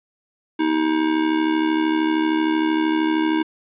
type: tone with amplitude modulation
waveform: square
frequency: 316.6 Hz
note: D#4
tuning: 30 cents sharp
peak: -15 dBFS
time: 0.59-3.43 s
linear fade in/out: 10 ms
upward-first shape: sine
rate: 73 Hz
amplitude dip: 65%
effects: resampled to 8000 Hz + 9-bit